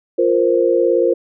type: chord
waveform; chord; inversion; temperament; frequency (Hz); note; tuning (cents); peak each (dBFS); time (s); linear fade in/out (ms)
sine; F suspended fourth; none; just; 349.2 / 465.6 / 523.8; F4 / Bb4 / C5; 0 / -2 / +2; -16; 0.18-1.14; 10
effects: none